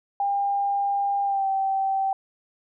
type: tone with pitch glide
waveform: sine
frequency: 801 to 775.5 Hz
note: G5 to G5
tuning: +37 to -19 cents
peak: -21 dBFS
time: 0.2-2.13 s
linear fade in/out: 2 ms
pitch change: -56 cents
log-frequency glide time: 1.24-1.47 s
effects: none